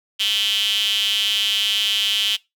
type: tone with high-pass filter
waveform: square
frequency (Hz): 103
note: G#2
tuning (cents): -14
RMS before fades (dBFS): -20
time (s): 0.19-2.37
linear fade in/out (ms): 20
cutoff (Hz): 3100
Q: 9.6
effects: noise-tail reverb RT60 0.2 s tail -21 dB re dry